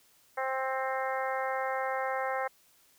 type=harmonic tone; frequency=263.6 Hz; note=C4; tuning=13 cents sharp; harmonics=2 / 3 / 4 / 5 / 6 / 7 / 8; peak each=-34 / -34 / -38 / -39 / -41 / -40 / -43 dBFS; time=0.37-2.48 s; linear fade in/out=10 ms; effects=white hiss -64 dBFS RMS until 2.98 s